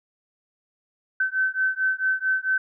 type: beating tone pair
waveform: sine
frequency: 1530 / 1534.5 Hz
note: G6 / G6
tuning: -42 / -37 cents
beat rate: 4.5 Hz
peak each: -24 dBFS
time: 1.2-2.58 s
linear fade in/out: 5 ms
effects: none